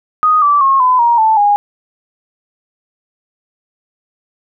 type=tone with pitch steps; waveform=sine; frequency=1244 / 1160.7 / 1083 / 1010.4 / 942.8 / 879.6 / 820.7 Hz; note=D#6 / D6 / C#6 / B5 / A#5 / A5 / G#5; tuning=-1 / -21 / -41 / +39 / +19 / -1 / -21 cents; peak=-7 dBFS; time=0.23-1.56 s; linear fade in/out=0 ms; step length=190 ms; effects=none